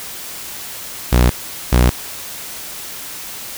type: tone pair in turn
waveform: sawtooth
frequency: 61.1 / 61.33 Hz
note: B1 / B1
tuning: -18 / -11 cents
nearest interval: unison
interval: 7 cents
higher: second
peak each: -5 dBFS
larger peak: neither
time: 1.12-1.3 / 1.72-1.9 s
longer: neither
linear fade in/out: 10 ms
effects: white hiss -30 dBFS RMS until 3.57 s